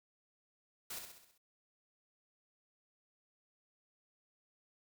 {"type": "noise with echo", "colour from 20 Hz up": "white", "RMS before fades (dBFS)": -44, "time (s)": [0.9, 0.99], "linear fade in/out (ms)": 5, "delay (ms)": 65, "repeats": 6, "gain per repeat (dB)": -5, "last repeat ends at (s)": 1.38, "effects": []}